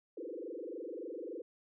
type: tone with frequency modulation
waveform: sine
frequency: 411.7 Hz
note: G#4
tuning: 15 cents flat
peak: -40 dBFS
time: 0.17-1.42 s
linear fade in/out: 5 ms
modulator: 23.5 Hz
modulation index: 4.3
effects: none